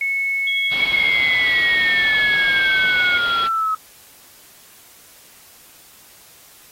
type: tone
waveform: sine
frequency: 2200 Hz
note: C#7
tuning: 14 cents flat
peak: -18 dBFS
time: 0.01-3.18 s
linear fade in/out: 2 ms
type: tone with tremolo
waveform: sine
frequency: 3322 Hz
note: G#7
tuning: in tune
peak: -21 dBFS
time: 0.47-3.46 s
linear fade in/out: 2 ms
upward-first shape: triangle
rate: 12 Hz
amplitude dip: 50%
type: low-pass noise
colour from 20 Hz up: white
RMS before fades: -32 dBFS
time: 0.71-3.48 s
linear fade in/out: 10 ms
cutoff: 4400 Hz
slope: 48 dB/octave
type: exponential sweep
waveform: sine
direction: down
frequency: 2238 to 1276 Hz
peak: -17 dBFS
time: 0.8-3.75 s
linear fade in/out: 5 ms
effects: white hiss -47 dBFS RMS until 6.71 s + AAC 48 kbps